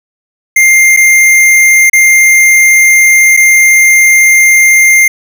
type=tone with dropouts; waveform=square; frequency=2106 Hz; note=C7; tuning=11 cents sharp; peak=-3 dBFS; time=0.56-5.08 s; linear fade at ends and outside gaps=5 ms; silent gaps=0.965-0.971 / 1.898-1.931 / 3.367-3.372 s; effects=none